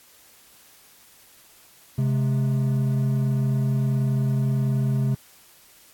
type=tone pair together; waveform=triangle; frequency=133.1 / 211.6 Hz; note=C3 / G#3; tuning=+30 / +33 cents; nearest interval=minor sixth; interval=803 cents; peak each=-18 / -26 dBFS; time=1.98-5.15 s; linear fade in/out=5 ms; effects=white hiss -53 dBFS RMS until 5.93 s + AAC 64 kbps